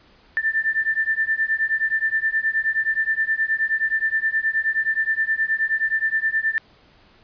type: beating tone pair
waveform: sine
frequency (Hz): 1773 / 1782.5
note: A6 / A6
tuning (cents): +13 / +22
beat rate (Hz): 9.5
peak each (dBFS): -22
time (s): 0.37-6.58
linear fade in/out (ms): 0
effects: pink hiss -54 dBFS RMS until 7.23 s + resampled to 11025 Hz